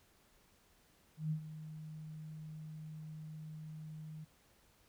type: tone with ADSR envelope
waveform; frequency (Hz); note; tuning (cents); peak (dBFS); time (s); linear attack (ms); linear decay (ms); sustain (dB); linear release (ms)
sine; 155.56; D#3; 0; -32; 1.17-4.25; 140; 89; -13; 14
effects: pink hiss -69 dBFS RMS until 4.88 s